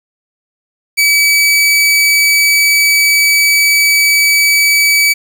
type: tone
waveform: sawtooth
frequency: 2289 Hz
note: D7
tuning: 45 cents flat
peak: -4 dBFS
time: 0.97-5.14 s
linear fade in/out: 20 ms
effects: 7-bit